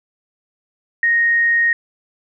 sine tone, 1864.7 Hz, A#6, in tune, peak -12 dBFS, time 1.03-1.73 s, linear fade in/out 2 ms, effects none

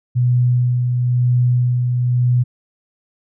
sine tone with tremolo, 123.47 Hz, B2, in tune, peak -11 dBFS, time 0.15-2.44 s, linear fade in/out 20 ms, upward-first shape sine, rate 1 Hz, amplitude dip 35%, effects none

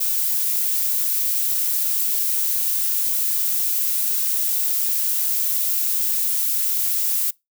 violet noise, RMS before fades -21 dBFS, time 0-7.31 s, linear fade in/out 10 ms, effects noise-tail reverb RT60 0.2 s tail -24 dB re dry

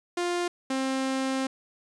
sawtooth tone pair in turn, 350.9 / 265.2 Hz, F4 / C4, +8 / +23 cents, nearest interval perfect fourth, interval 485 cents, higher first, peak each -22 dBFS, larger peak neither, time 0.17-0.48 / 0.7-1.47 s, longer second, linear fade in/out 5 ms, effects resampled to 22050 Hz

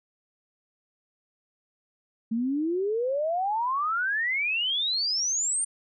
sine exponential sweep, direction up, 218.6 to 9110 Hz, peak -24 dBFS, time 2.31-5.65 s, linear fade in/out 10 ms, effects none

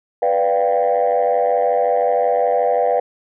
sine chord, G dominant seventh, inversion first, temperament equal, 493.9 / 587.3 / 698.5 / 784 Hz, B4 / D5 / F5 / G5, 0 / 0 / 0 / 0 cents, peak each -17 / -19 / -18 / -20 dBFS, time 0.22-3 s, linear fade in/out 5 ms, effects tanh soft clip ceiling -8 dBFS

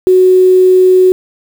sine tone with quantisation, 370 Hz, F#4, in tune, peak -3 dBFS, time 0.07-1.12 s, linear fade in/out 0 ms, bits 5, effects none

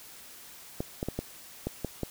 clicks, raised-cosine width 2 ms, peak -17 dBFS, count 7, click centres 0.805 / 1.029 / 1.086 / 1.19 / 1.67 / 1.847 / 2.033 s, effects white hiss -49 dBFS RMS until 2.1 s

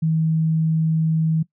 sine tone, 160 Hz, D#3, 49 cents sharp, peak -16 dBFS, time 0.02-1.43 s, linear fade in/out 10 ms, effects noise-tail reverb RT60 0.1 s tail -20 dB re dry

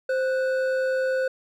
triangle tone pair together, 522.6 / 1478 Hz, C5 / F#6, -2 / -2 cents, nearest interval octave + tritone, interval 1800 cents, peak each -20 / -29 dBFS, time 0.09-1.28 s, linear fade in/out 5 ms, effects none

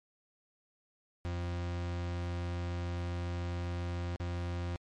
40% pulse tone with dropouts, 87.31 Hz, F2, in tune, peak -33 dBFS, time 1.25-4.76 s, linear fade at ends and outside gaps 0 ms, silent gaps 4.16-4.2 s, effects low-pass 5000 Hz 12 dB/octave + MP3 64 kbps

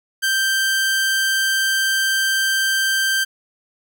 sawtooth tone, 1568 Hz, G6, in tune, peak -13 dBFS, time 0.22-3.25 s, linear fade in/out 20 ms, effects none

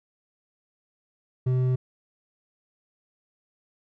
sine tone with hard clipping, 127.6 Hz, C3, 43 cents flat, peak -22 dBFS, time 1.46-1.76 s, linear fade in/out 10 ms, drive 6 dB, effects none

